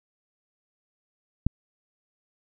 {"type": "click", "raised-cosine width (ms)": 5, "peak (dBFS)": -9, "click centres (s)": 1.466, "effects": []}